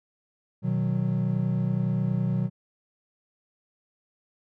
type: chord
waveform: triangle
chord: B major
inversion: none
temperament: equal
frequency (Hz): 123.47 / 155.56 / 185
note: B2 / D#3 / F#3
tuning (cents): 0 / 0 / 0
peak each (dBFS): -25 / -27 / -25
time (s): 0.62-2.5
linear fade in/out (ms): 50
effects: none